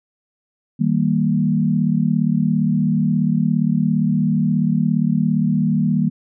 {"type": "chord", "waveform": "sine", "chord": "Eb major", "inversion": "none", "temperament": "equal with one note detuned", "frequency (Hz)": [158.19, 196, 233.1], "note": ["Eb3", "G3", "Bb3"], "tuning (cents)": [29, 0, 0], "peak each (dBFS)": -19, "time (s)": [0.79, 6.1], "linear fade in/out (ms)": 20, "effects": []}